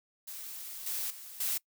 blue noise with level steps, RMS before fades -43 / -35 / -47 / -32 dBFS, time 0.27-1.58 s, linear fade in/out 10 ms, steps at 0.86 / 1.1 / 1.4 s, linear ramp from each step 5 ms, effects noise-tail reverb RT60 0.1 s tail -23 dB re dry

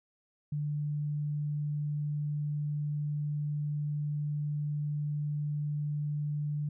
sine tone, 147.9 Hz, D3, 13 cents sharp, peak -30 dBFS, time 0.52-6.69 s, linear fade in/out 5 ms, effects none

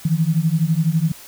sine beating tone pair, 155.56 / 167.56 Hz, D#3 / E3, 0 / +29 cents, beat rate 12 Hz, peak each -18 dBFS, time 0.05-1.12 s, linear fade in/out 5 ms, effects white hiss -41 dBFS RMS until 1.27 s

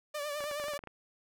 sawtooth tone with vibrato, 587.3 Hz, D5, in tune, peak -31 dBFS, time 0.14-0.78 s, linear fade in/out 10 ms, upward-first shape triangle, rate 9.5 Hz, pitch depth 65 cents each way
clicks, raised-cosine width 0.5 ms, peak -29 dBFS, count 10, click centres 0.406 / 0.44 / 0.513 / 0.599 / 0.64 / 0.683 / 0.736 / 0.791 / 0.838 / 0.873 s
effects none

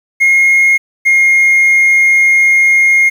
triangle tone pair in turn, 2147 / 2137 Hz, C7 / C7, +44 / +36 cents, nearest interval unison, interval 8 cents, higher first, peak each -3 dBFS, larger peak neither, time 0.2-0.78 / 1.05-3.1 s, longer second, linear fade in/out 20 ms, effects tanh soft clip ceiling 0 dBFS + 7-bit

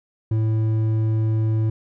sine tone with hard clipping, 110 Hz, A2, in tune, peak -19 dBFS, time 0.31-1.7 s, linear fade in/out 5 ms, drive 6 dB, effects none

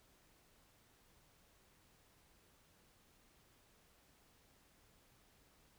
silence, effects pink hiss -70 dBFS RMS until 5.78 s

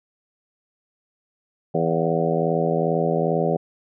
harmonic tone with a mistuned harmonic, 82.41 Hz, E2, in tune, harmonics 2 / 3 / 4 / 5 / 6 / 7 / 8 / 9, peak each -24 / -30 / -30 / -25 / -26 / -26 / -30 / -29 dBFS, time 1.74-3.57 s, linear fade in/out 10 ms, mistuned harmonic 8, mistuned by +64 cents, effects none

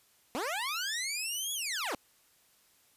15% pulse linear two-way sweep, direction up then down, 223.9 to 3401 to 223.9 Hz, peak -26 dBFS, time 0.35-1.95 s, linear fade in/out 0 ms, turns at 1.53 s, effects white hiss -66 dBFS RMS until 2.96 s + resampled to 32000 Hz

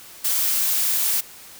blue noise, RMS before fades -21 dBFS, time 0.24-1.21 s, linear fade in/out 10 ms, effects white hiss -43 dBFS RMS until 1.59 s

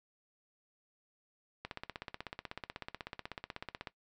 click train, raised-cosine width 0.3 ms, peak -24 dBFS, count 37, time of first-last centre 1.65-3.872 s, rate 16.2 Hz, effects noise-tail reverb RT60 0.1 s tail -17 dB re dry

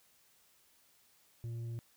sine tone with tanh clipping, 116.54 Hz, A#2, in tune, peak -39 dBFS, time 1.44-1.79 s, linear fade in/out 0 ms, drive 5 dB, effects white hiss -68 dBFS RMS until 1.96 s

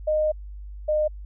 sine tone pair in turn, 615 / 609.7 Hz, D#5 / D#5, -20 / -35 cents, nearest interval unison, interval 15 cents, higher first, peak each -19 dBFS, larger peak neither, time 0.07-0.32 / 0.88-1.08 s, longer first, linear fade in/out 10 ms, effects added 50 Hz sine -35 dBFS peak until 1.25 s

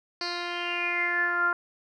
10% pulse tone with low-pass filter sweep, 349.2 Hz, F4, in tune, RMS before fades -28 dBFS, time 0.21-1.53 s, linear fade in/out 2 ms, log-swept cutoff 4500 to 1300 Hz, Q 9.1, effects none

